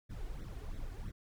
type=noise with flanger; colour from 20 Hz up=brown; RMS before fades=-42 dBFS; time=0.09-1.12 s; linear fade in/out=20 ms; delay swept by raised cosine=0.51 to 2.81 ms; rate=3 Hz; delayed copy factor=+0.8; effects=none